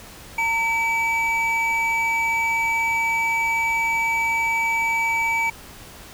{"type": "tone pair together", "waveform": "triangle", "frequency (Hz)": [911.2, 2298], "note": ["A#5", "D7"], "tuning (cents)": [-40, -38], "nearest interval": "octave + major third", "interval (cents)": 1602, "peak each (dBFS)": [-22, -19], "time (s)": [0.38, 5.5], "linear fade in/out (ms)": 5, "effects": ["pink hiss -42 dBFS RMS until 6.13 s"]}